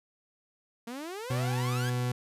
sawtooth exponential sweep, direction up, 225.8 to 1700 Hz, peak -33 dBFS, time 0.87-1.9 s, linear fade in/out 5 ms
40% pulse tone with pitch glide, 125.4 to 123.89 Hz, B2 to B2, +27 to +6 cents, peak -27 dBFS, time 1.3-2.12 s, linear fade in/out 5 ms, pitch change -21 cents, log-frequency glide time 1.41-1.75 s
effects resampled to 32000 Hz

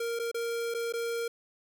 square tone with dropouts, 465.7 Hz, A#4, 2 cents flat, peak -31 dBFS, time 0-1.28 s, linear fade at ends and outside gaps 5 ms, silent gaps 0.191-0.196 / 0.315-0.344 / 0.741-0.746 / 0.925-0.936 s, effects none

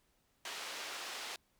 white band-pass noise, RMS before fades -44 dBFS, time 0.45-1.36 s, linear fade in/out 2 ms, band 430 to 4500 Hz, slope 12 dB/octave, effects pink hiss -75 dBFS RMS until 1.59 s

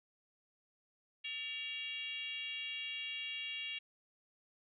sine tone with frequency modulation, 2794 Hz, F7, in tune, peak -39 dBFS, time 1.24-3.79 s, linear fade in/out 10 ms, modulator 510 Hz, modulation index 1.1, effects none

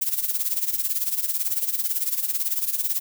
violet noise with tremolo, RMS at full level -22 dBFS, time 0.01-3 s, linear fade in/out 10 ms, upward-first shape sine, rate 18 Hz, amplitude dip 75%, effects none

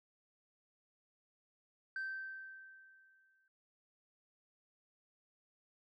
sine tone with exponential decay, 1554 Hz, G6, 16 cents flat, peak -35 dBFS, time 1.96-3.48 s, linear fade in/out 2 ms, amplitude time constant 330 ms, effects noise-tail reverb RT60 0.5 s tail -23 dB re dry + tanh soft clip ceiling -36 dBFS

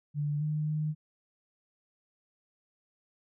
sine tone with pitch steps, 147 / 152.2 / 153.2 Hz, D3 / D#3 / D#3, +2 / -38 / -27 cents, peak -28 dBFS, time 0.14-0.95 s, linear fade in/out 50 ms, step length 270 ms, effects none

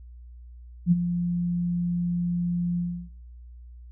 sine tone with ADSR envelope, 174.61 Hz, F3, in tune, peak -13 dBFS, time 0.86-3.1 s, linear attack 56 ms, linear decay 29 ms, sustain -10 dB, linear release 320 ms, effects noise-tail reverb RT60 0.5 s tail -21 dB re dry + added 60 Hz sine -42 dBFS peak until 3.91 s

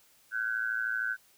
sine tone with amplitude modulation, 1522 Hz, F#6, 48 cents sharp, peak -25 dBFS, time 0.31-1.17 s, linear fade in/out 50 ms, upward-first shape sine, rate 113 Hz, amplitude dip 85%, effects white hiss -63 dBFS RMS until 1.37 s

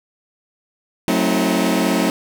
sawtooth chord, F# diminished seventh, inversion none, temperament just, 185 / 222 / 266.4 / 319.7 Hz, F#3 / A3 / C4 / Eb4, 0 / +16 / +31 / +47 cents, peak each -17 dBFS, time 1.08-2.1 s, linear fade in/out 0 ms, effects none

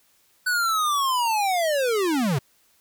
square linear sweep, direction down, 1502 to 120 Hz, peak -21 dBFS, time 0.46-2.39 s, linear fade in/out 10 ms, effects white hiss -62 dBFS RMS until 2.8 s

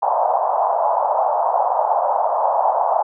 white band-pass noise, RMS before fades -18 dBFS, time 0.02-3.03 s, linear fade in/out 10 ms, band 610 to 940 Hz, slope 48 dB/octave, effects none

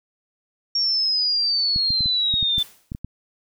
sine exponential sweep, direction down, 5560 to 3520 Hz, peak -18 dBFS, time 0.75-2.63 s, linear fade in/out 5 ms
clicks, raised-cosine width 5 ms, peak -18 dBFS, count 10, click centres 1.761 / 1.905 / 2.007 / 2.059 / 2.34 / 2.428 / 2.581 / 2.919 / 2.949 / 3.046 s
white noise with exponential decay, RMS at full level -37 dBFS, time 2.58-2.99 s, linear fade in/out 5 ms, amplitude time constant 87 ms
effects none

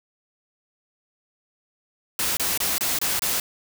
white noise bursts, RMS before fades -24 dBFS, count 6, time 2.19-3.4 s, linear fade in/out 2 ms, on 180 ms, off 26 ms, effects none

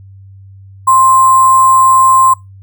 sine tone with sample-and-hold, 1051 Hz, C6, 7 cents sharp, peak -4 dBFS, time 0.87-2.34 s, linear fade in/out 10 ms, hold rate 8820 Hz, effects noise-tail reverb RT60 0.2 s tail -23 dB re dry + added 97 Hz sine -33 dBFS peak until 2.62 s

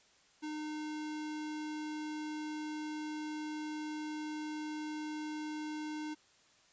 square tone, 305.2 Hz, D#4, 33 cents flat, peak -39 dBFS, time 0.42-6.15 s, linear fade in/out 20 ms, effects white hiss -66 dBFS RMS until 6.72 s + resampled to 16000 Hz

